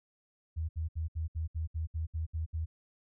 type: tone bursts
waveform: sine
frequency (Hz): 80.4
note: E2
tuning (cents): -43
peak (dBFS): -31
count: 11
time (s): 0.56-2.66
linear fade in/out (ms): 20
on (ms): 130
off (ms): 67
effects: none